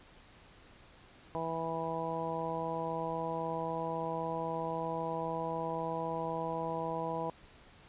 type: harmonic tone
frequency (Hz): 163.8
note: E3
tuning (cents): -11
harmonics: 1 / 2 / 3 / 4 / 5 / 6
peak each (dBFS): -42 / -43 / -39 / -40 / -41 / -39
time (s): 1.35-7.3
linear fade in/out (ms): 0
effects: pink hiss -58 dBFS RMS until 7.88 s + resampled to 8000 Hz